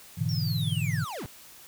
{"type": "chord", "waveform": "sine", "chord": "E dominant seventh", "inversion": "first", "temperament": "equal", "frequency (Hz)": [103.83, 123.47, 146.83, 164.81], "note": ["G#2", "B2", "D3", "E3"], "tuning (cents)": [0, 0, 0, 0], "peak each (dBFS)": -31, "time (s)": [0.17, 1.05], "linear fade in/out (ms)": 20}
{"type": "linear sweep", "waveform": "square", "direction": "down", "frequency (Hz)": [5610, 58.27], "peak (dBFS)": -35, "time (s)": [0.29, 1.26], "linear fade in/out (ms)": 0}
{"effects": ["white hiss -50 dBFS RMS until 1.67 s"]}